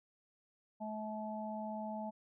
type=harmonic tone; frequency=215.4 Hz; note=A3; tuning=37 cents flat; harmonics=1 / 3 / 4; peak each=-42 / -44 / -44 dBFS; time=0.8-2.11 s; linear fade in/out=20 ms; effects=none